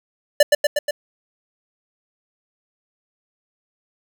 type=tone with echo; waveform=square; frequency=587.3 Hz; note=D5; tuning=in tune; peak=-8 dBFS; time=0.4-0.43 s; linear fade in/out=5 ms; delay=120 ms; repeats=4; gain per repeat=-3 dB; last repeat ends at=0.91 s; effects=none